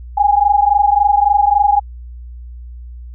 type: tone pair together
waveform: sine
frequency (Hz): 807 / 830.6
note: G#5 / G#5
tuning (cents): -50 / 0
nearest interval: unison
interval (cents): 50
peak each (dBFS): -12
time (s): 0.17-1.8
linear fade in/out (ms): 10
effects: added 60 Hz sine -29 dBFS peak until 3.14 s